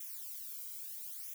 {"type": "noise with flanger", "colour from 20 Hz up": "violet", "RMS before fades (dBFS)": -45, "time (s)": [0, 1.34], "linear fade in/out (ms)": 5, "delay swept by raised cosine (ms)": [0.22, 1.14], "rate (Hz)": 0.75, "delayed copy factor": -0.85, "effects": []}